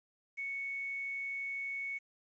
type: tone with quantisation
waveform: sine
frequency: 2217 Hz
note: C#7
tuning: in tune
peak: -36 dBFS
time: 0.37-1.99 s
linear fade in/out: 20 ms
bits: 10
effects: resampled to 16000 Hz